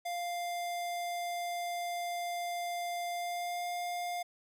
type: tone with pitch glide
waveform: square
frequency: 698.5 to 705 Hz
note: F5 to F5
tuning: 0 to +16 cents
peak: -35 dBFS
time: 0.05-4.23 s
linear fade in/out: 10 ms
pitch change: +16 cents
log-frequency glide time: 3.13-3.66 s
effects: none